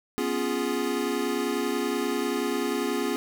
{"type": "chord", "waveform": "square", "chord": "C# dominant seventh", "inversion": "third", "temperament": "equal", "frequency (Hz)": [246.9, 277.2, 349.2, 415.3], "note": ["B3", "C#4", "E#4", "G#4"], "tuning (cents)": [0, 0, 0, 0], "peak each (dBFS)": [-32, -32, -32, -31], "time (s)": [0.18, 3.16], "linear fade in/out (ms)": 0, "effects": []}